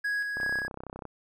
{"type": "tone with tremolo", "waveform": "triangle", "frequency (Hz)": 1661.2, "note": "G#6", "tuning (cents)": 0, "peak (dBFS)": -25, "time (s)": [0.04, 0.68], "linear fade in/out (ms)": 10, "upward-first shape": "square", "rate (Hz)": 2.7, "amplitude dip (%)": 35}
{"type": "click train", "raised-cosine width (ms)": 1, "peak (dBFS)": -25, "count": 23, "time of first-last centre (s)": [0.37, 1.053], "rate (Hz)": 32.2}
{"effects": []}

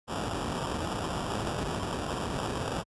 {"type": "noise with sample-and-hold", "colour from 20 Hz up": "pink", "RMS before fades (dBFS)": -32, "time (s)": [0.07, 2.84], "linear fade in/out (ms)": 50, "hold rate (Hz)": 2100, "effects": ["high-pass 60 Hz 12 dB/octave", "resampled to 24000 Hz"]}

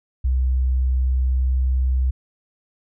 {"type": "tone with pitch glide", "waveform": "sine", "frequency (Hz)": [64, 64.37], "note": ["C2", "C2"], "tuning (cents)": [-38, -28], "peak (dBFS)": -16, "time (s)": [0.24, 2.11], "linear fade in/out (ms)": 10, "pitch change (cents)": 10, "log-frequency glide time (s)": [0.98, 1.75], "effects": []}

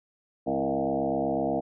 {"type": "tone with frequency modulation", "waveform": "sine", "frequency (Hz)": 470, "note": "A#4", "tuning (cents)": 14, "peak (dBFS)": -24, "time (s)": [0.46, 1.61], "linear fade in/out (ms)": 20, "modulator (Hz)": 68.1, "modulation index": 4, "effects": []}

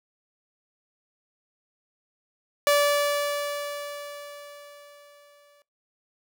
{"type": "tone with exponential decay", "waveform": "sawtooth", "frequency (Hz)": 579, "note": "D5", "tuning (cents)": -25, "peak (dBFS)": -13, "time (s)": [2.67, 5.62], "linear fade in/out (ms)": 1, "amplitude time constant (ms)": 640, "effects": ["noise-tail reverb RT60 0.2 s tail -21 dB re dry"]}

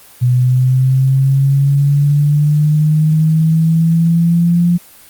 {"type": "linear sweep", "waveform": "sine", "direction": "up", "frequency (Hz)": [123.47, 174.61], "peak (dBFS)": -8, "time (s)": [0.21, 4.78], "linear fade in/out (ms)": 20, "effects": ["white hiss -41 dBFS RMS until 5.09 s", "Opus 24 kbps"]}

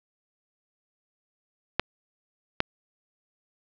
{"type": "clicks", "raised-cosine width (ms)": 0.3, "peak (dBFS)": -5, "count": 2, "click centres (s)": [1.796, 2.604], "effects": ["low-pass 5000 Hz 12 dB/octave"]}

